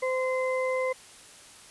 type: harmonic tone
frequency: 516 Hz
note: C5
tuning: 24 cents flat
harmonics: 1 / 2 / 4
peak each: -26 / -34 / -34 dBFS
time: 0.02-0.93 s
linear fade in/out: 10 ms
effects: white hiss -50 dBFS RMS until 1.7 s + resampled to 24000 Hz